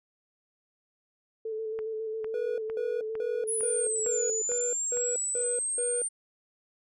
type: tone with vibrato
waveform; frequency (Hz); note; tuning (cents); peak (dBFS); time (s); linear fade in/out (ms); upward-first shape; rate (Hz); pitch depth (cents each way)
sine; 440; A4; 0; -31; 1.45-4.42; 5; square; 7.3; 20
type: click train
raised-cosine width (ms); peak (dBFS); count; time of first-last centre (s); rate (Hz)
0.5; -28; 8; 1.79-4.972; 2.2
type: tone bursts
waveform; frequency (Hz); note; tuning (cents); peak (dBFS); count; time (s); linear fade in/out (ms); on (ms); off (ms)
triangle; 485; B4; -31; -28; 9; 2.34-6.02; 2; 240; 190
type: exponential two-way sweep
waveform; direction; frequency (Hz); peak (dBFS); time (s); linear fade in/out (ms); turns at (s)
sine; down then up; 10490 to 6850 to 8900; -28; 3.47-6.09; 20; 4.25
effects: none